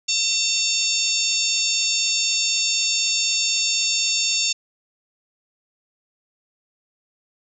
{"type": "harmonic tone with a mistuned harmonic", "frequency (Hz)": 904, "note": "A5", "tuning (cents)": 47, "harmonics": [3, 4, 5, 6, 7, 8], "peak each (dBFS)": [-26, -26, -26, -26, -26, -26], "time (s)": [0.08, 4.53], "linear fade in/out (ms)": 10, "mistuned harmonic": 7, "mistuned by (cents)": 64, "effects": []}